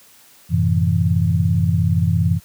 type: chord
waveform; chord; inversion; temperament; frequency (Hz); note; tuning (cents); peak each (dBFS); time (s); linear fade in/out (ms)
sine; F# half-diminished seventh; none; equal; 92.5 / 110 / 130.81 / 164.81; F#2 / A2 / C3 / E3; 0 / 0 / 0 / 0; -17 / -21 / -23 / -18; 0.49-2.4; 50
effects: white hiss -49 dBFS RMS until 2.44 s + high-pass 60 Hz 12 dB/octave